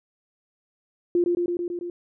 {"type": "tone with echo", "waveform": "sine", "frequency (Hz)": 349.2, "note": "F4", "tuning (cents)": 0, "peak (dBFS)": -17, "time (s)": [1.15, 1.24], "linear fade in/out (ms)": 2, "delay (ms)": 110, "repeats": 6, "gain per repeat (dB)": -2, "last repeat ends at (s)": 1.9, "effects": []}